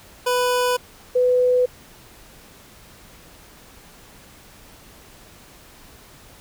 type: tone pair in turn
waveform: 25% pulse / sine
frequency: 495.8 / 499.2 Hz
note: B4 / B4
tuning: +7 / +19 cents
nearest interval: unison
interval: 12 cents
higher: second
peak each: -14 dBFS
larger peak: neither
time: 0.26-0.77 / 1.15-1.66 s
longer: neither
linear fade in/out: 10 ms
effects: pink hiss -47 dBFS RMS until 6.4 s